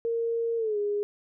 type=tone with pitch glide; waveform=sine; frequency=462 to 411.6 Hz; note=A#4 to G#4; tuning=-16 to -16 cents; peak=-25 dBFS; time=0.05-1.03 s; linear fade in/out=0 ms; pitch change=-200 cents; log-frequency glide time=0.57-0.78 s; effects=none